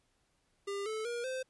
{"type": "tone with pitch steps", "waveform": "square", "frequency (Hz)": [400, 436.2, 475.7, 518.7], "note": ["G4", "A4", "A#4", "C5"], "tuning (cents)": [35, -15, 35, -15], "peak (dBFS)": -36, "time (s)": [0.67, 1.43], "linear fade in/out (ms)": 10, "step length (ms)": 190, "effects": ["pink hiss -75 dBFS RMS until 1.49 s", "resampled to 24000 Hz"]}